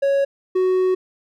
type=tone pair in turn; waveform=triangle; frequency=554.4 / 371.2 Hz; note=C#5 / F#4; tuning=0 / +6 cents; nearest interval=perfect fifth; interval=694 cents; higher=first; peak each=-13 dBFS; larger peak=neither; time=0.02-0.25 / 0.55-0.95 s; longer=second; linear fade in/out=10 ms; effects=none